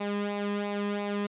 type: tone with flanger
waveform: sawtooth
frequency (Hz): 204.2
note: G#3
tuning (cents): -29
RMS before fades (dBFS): -31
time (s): 0-1.27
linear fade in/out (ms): 10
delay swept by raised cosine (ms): 0.62 to 1.4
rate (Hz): 2.9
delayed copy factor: -0.65
effects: resampled to 8000 Hz